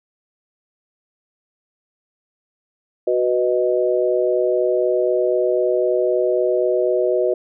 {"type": "chord", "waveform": "sine", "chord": "B major", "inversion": "second", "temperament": "equal", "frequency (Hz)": [370, 493.9, 622.3], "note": ["F#4", "B4", "D#5"], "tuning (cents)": [0, 0, 0], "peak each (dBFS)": [-19, -20, -20], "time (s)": [3.07, 7.34], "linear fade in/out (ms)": 5, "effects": []}